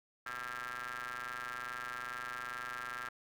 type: ring-modulated tone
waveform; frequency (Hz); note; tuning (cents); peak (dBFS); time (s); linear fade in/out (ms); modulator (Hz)
sawtooth; 122.3; B2; -16; -33; 0.26-3.09; 5; 1480
effects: none